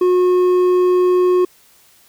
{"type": "tone with hard clipping", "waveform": "sine", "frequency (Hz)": 362.5, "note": "F#4", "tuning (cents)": -35, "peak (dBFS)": -12, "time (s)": [0.01, 1.45], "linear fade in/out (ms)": 5, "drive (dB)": 5, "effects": ["white hiss -51 dBFS RMS until 2.08 s"]}